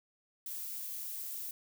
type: noise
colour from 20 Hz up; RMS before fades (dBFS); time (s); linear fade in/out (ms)
violet; -41; 0.46-1.51; 2
effects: none